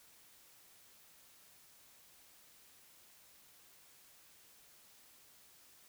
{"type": "silence", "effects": ["white hiss -63 dBFS RMS until 5.88 s"]}